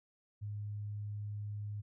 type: tone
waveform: sine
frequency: 103.83 Hz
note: G#2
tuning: in tune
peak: -38 dBFS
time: 0.41-1.82 s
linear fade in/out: 20 ms
effects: none